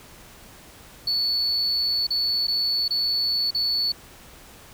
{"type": "tone with dropouts", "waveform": "sine", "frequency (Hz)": 4442, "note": "C#8", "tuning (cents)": 3, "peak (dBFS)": -19, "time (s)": [1.07, 3.92], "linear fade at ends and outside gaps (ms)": 5, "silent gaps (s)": [[2.069, 2.105], [2.47, 2.48], [2.881, 2.906], [3.507, 3.547]], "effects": ["tanh soft clip ceiling -18 dBFS", "pink hiss -47 dBFS RMS until 4.73 s"]}